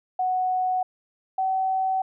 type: tone pair in turn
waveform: sine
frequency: 740 / 759.9 Hz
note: F#5 / F#5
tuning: 0 / +46 cents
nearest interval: unison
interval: 46 cents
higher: second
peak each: -21 dBFS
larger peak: neither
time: 0.19-0.83 / 1.38-2.02 s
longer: neither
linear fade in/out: 5 ms
effects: none